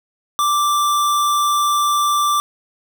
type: tone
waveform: square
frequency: 1174.7 Hz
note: D6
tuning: in tune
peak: -15 dBFS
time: 0.39-2.4 s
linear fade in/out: 0 ms
effects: none